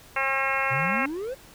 harmonic tone, 269.6 Hz, C#4, 48 cents flat, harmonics 2 / 3 / 4 / 5 / 6 / 7 / 8 / 9 / 10, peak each -33 / -32 / -30 / -32 / -31 / -33 / -29 / -35 / -32 dBFS, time 0.16-1.06 s, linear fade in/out 5 ms
triangle exponential sweep, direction up, 119.2 to 554.4 Hz, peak -27 dBFS, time 0.7-1.35 s, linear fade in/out 20 ms
effects pink hiss -50 dBFS RMS until 1.54 s

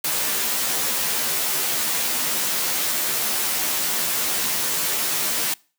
white noise with comb filter, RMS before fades -23 dBFS, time 0.04-5.54 s, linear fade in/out 5 ms, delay 13 ms, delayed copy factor +0.9, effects noise-tail reverb RT60 0.4 s tail -25 dB re dry + high-pass 150 Hz 12 dB/octave

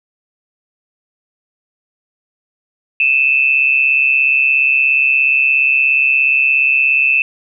sine tone pair together, 2508 / 2645 Hz, D#7 / E7, +13 / +5 cents, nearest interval minor second, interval 92 cents, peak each -15 / -11 dBFS, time 3-7.22 s, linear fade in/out 2 ms, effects none

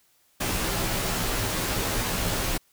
pink noise with comb filter, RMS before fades -27 dBFS, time 0.4-2.58 s, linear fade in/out 10 ms, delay 14 ms, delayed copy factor -0.65, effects white hiss -64 dBFS RMS until 2.72 s

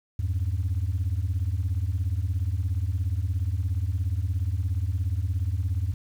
sine beating tone pair, 82.5 / 99.5 Hz, E2 / G2, +2 / +26 cents, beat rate 17 Hz, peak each -25 dBFS, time 0.19-5.94 s, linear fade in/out 5 ms, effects tanh soft clip ceiling -20 dBFS + 9-bit

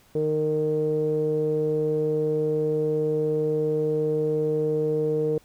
sawtooth tone with low-pass filter, 153.8 Hz, D#3, 20 cents flat, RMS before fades -24 dBFS, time 0.15-5.38 s, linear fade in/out 2 ms, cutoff 450 Hz, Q 9.3, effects pink hiss -58 dBFS RMS until 5.44 s

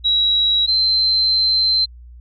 sine tone pair in turn, 3874 / 4104 Hz, B7 / C8, -34 / -34 cents, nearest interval minor second, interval 100 cents, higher second, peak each -13 dBFS, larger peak neither, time 0.04-0.67 / 0.67-1.86 s, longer second, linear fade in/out 20 ms, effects added 60 Hz sine -37 dBFS peak until 2.2 s

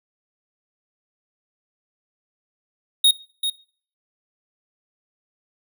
square tone with echo, 3734 Hz, A#7, 2 cents sharp, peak -12 dBFS, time 3.04-3.11 s, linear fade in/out 5 ms, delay 390 ms, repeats 1, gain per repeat -9 dB, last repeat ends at 3.5 s, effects noise-tail reverb RT60 0.5 s tail -22 dB re dry

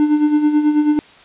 triangle tone with tremolo, 299.4 Hz, D4, 33 cents sharp, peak -7 dBFS, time 0-0.99 s, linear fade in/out 0 ms, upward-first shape sine, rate 9.2 Hz, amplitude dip 60%, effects white hiss -44 dBFS RMS until 1.24 s + resampled to 8000 Hz

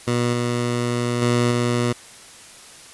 15% pulse tone with level steps, 120.8 Hz, B2, 38 cents flat, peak -12 / -14 / -10 / -12 dBFS, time 0.07-1.93 s, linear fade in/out 10 ms, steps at 0.33 / 1.22 / 1.51 s, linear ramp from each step 2 ms, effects white hiss -43 dBFS RMS until 2.93 s + resampled to 24000 Hz

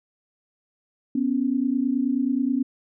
sine tone pair together, 247.8 / 277.2 Hz, B3 / C#4, +6 / 0 cents, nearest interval major second, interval 194 cents, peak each -23 dBFS, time 1.15-2.63 s, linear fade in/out 5 ms, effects none

